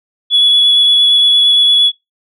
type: tone with vibrato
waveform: sine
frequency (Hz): 3396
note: G#7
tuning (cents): +38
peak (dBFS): -5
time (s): 0.3-1.92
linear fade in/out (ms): 50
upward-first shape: square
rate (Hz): 8.7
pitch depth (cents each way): 8
effects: noise-tail reverb RT60 0.2 s tail -23 dB re dry + tanh soft clip ceiling -2 dBFS